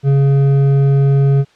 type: tone with hard clipping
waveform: sine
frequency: 138.6 Hz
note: C#3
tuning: in tune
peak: -10 dBFS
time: 0.03-1.45 s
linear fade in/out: 50 ms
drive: 7 dB
effects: white hiss -51 dBFS RMS until 1.55 s + low-pass 4000 Hz 12 dB/octave